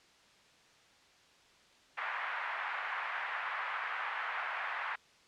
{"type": "band-pass noise", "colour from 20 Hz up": "white", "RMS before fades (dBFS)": -38, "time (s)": [1.97, 4.96], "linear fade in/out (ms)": 10, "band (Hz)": [820, 2000], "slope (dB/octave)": 24, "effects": ["white hiss -63 dBFS RMS until 5.27 s", "low-pass 5000 Hz 12 dB/octave"]}